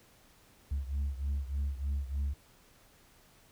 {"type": "beating tone pair", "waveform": "sine", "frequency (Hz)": [68.8, 72.1], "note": ["C#2", "D2"], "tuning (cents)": [-12, -31], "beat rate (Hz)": 3.3, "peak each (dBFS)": [-31, -34], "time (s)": [0.71, 2.34], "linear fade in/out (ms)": 10, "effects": ["tanh soft clip ceiling -28 dBFS", "pink hiss -62 dBFS RMS until 3.51 s"]}